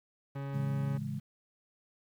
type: tone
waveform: 40% pulse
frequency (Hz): 138.59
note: C#3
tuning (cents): 0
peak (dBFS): -35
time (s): 0.35-0.98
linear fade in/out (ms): 10
type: chord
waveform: sine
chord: A major seventh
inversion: none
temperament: equal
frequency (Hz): 110 / 138.59 / 164.81 / 207.7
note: A2 / C#3 / E3 / G#3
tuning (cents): 0 / 0 / 0 / 0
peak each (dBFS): -42 / -37 / -43 / -39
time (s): 0.53-1.2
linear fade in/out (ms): 20
effects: low-pass 2000 Hz 12 dB/octave + 10-bit